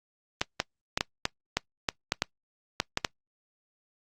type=clicks; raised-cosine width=0.2 ms; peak=-7 dBFS; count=12; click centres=0.415 / 0.601 / 0.975 / 1.009 / 1.254 / 1.57 / 1.888 / 2.121 / 2.221 / 2.801 / 2.974 / 3.048 s; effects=noise-tail reverb RT60 0.1 s tail -23 dB re dry + Opus 24 kbps